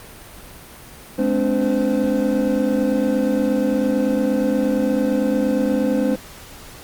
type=tone cluster; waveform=triangle; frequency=211.5 / 259.3 / 288 / 514 Hz; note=G#3 / C4 / D4 / C5; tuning=+32 / -15 / -34 / -31 cents; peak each=-20 dBFS; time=1.18-6.16 s; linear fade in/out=10 ms; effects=pink hiss -40 dBFS RMS until 6.83 s + Opus 32 kbps